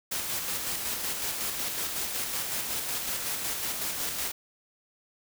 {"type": "noise with tremolo", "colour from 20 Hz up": "white", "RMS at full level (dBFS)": -31, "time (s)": [0.11, 4.32], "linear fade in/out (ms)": 10, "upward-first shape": "square", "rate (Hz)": 5.4, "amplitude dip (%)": 30, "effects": []}